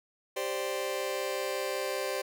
sawtooth chord, G suspended fourth, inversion none, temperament just, 392 / 522.7 / 588 Hz, G4 / C5 / D5, 0 / -2 / +2 cents, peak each -32 / -30 / -32 dBFS, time 0.36-2.22 s, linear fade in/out 10 ms, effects none

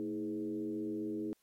sine tone with frequency modulation, 320.7 Hz, E4, 48 cents flat, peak -35 dBFS, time 0-1.33 s, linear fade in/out 0 ms, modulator 95.4 Hz, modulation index 1, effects white hiss -75 dBFS RMS until 1.42 s + AAC 48 kbps

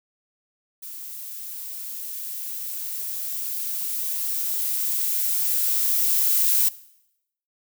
violet noise with level ramp, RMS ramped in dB -37 to -19 dBFS, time 0.82-6.69 s, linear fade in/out 10 ms, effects noise-tail reverb RT60 0.8 s tail -19 dB re dry

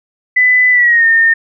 sine tone with pitch glide, 2000 to 1823.4 Hz, B6 to A#6, +21 to -39 cents, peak -6 dBFS, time 0.36-1.34 s, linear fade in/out 10 ms, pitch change -160 cents, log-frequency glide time 0.71-1.06 s, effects none

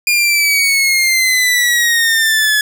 sawtooth exponential sweep, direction down, 2425 to 1700 Hz, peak -7 dBFS, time 0.07-2.61 s, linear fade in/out 2 ms, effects none

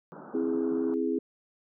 pink band-pass noise, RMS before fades -46 dBFS, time 0.12-0.94 s, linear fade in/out 0 ms, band 150 to 1500 Hz, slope 96 dB/octave
sine chord, C augmented, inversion none, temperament equal, 261.6 / 329.6 / 415.3 Hz, C4 / E4 / G#4, 0 / 0 / 0 cents, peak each -30 dBFS, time 0.34-1.19 s, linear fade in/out 5 ms
effects none

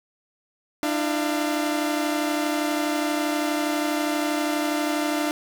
sawtooth tone cluster, 299.3 / 331.7 / 690 Hz, D4 / E4 / F5, +33 / +11 / -21 cents, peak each -20 / -27 / -26 dBFS, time 0.83-5.31 s, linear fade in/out 0 ms, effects none

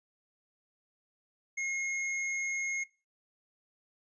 square tone, 2154 Hz, C7, 50 cents sharp, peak -33 dBFS, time 1.57-2.84 s, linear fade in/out 10 ms, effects noise-tail reverb RT60 0.3 s tail -18 dB re dry + resampled to 22050 Hz

